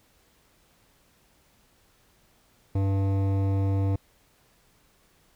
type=tone with hard clipping; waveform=sine; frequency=97.6 Hz; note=G2; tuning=7 cents flat; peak=-24 dBFS; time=2.75-3.96 s; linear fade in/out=5 ms; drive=14 dB; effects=pink hiss -63 dBFS RMS until 5.35 s